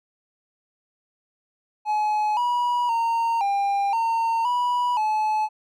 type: tone with pitch steps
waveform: triangle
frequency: 848 / 970 / 921 / 799 / 913 / 978 / 860 Hz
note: G#5 / B5 / A#5 / G5 / A#5 / B5 / A5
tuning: +36 / -31 / -21 / +33 / -36 / -17 / -40 cents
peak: -18 dBFS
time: 1.85-5.49 s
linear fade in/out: 50 ms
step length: 520 ms
effects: none